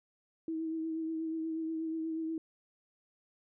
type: tone with vibrato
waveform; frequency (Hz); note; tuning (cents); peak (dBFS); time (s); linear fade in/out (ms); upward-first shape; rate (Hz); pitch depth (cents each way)
sine; 322; E4; -41; -33; 0.48-2.38; 2; triangle; 8.3; 28
effects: none

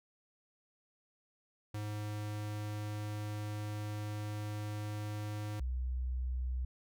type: tone pair in turn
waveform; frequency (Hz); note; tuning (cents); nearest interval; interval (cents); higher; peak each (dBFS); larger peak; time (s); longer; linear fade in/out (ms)
square / sine; 105.2 / 62.95; G#2 / B1; +23 / +34; major sixth; 889; first; -38 / -33; second; 1.74-5.6 / 5.6-6.65; first; 5
effects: none

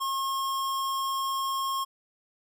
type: tone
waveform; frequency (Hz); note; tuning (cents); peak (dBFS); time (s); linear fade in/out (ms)
square; 1079; C#6; -47; -28; 0-1.85; 20
effects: none

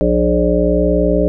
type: harmonic tone with a mistuned harmonic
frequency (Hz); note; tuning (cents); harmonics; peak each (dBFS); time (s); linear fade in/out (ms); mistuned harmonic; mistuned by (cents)
59.7; A#1; +42; 1 / 3 / 5 / 7 / 9 / 10; -18 / -18 / -18 / -18 / -18 / -18; 0.01-1.28; 0; 3; -17
effects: none

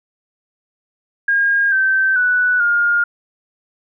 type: tone with pitch steps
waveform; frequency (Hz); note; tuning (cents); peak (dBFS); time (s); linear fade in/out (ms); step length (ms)
sine; 1622 / 1550.5 / 1482.2 / 1416.9; G#6 / G6 / F#6 / F6; -41 / -19 / +3 / +25; -12; 1.28-3.04; 5; 440
effects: none

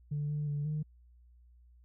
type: tone with pitch steps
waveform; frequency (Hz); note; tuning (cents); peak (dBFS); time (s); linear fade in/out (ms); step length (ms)
sine; 146.8 / 148.7 / 145.5 / 152.1; D3 / D3 / D3 / D#3; 0 / +22 / -16 / -39; -30; 0.11-0.83; 10; 180
effects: tanh soft clip ceiling -28 dBFS + added 60 Hz sine -57 dBFS peak until 1.84 s

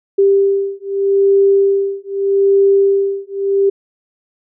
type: beating tone pair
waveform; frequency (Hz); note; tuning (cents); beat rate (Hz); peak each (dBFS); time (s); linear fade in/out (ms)
sine; 394.3 / 395.11; G4 / G4; +10 / +14; 0.81; -13; 0.18-3.7; 10
effects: none

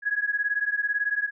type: beating tone pair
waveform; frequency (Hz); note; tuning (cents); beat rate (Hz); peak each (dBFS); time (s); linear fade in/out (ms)
sine; 1661.2 / 1679.2; G#6 / G#6; 0 / +19; 18; -26 / -27; 0.02-1.31; 50
effects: none

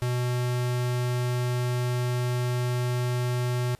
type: tone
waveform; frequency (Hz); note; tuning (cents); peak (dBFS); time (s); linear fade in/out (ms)
square; 123.47; B2; 0; -25; 0.02-3.75; 0
effects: pink hiss -59 dBFS RMS until 3.79 s + resampled to 32000 Hz

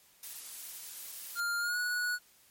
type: noise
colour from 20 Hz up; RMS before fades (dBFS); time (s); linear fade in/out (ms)
blue; -43; 0.23-1.4; 2
type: tone with pitch glide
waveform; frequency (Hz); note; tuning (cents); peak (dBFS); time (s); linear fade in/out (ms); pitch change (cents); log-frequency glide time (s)
square; 1400 to 1464.5; F6 to F#6; +4 to -18; -31; 1.35-2.19; 50; +78; 1.59-1.78
effects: white hiss -63 dBFS RMS until 2.5 s + MP3 64 kbps

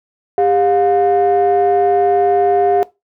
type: ring-modulated tone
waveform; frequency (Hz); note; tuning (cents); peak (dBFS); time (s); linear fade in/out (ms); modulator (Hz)
triangle; 155.56; D#3; 0; -4; 0.38-2.83; 0; 556
effects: noise-tail reverb RT60 0.2 s tail -20 dB re dry + tanh soft clip ceiling -5 dBFS

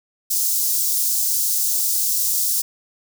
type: high-pass noise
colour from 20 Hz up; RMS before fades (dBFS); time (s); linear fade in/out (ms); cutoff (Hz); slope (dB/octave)
white; -20; 0.3-2.62; 10; 5200; 24
effects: none

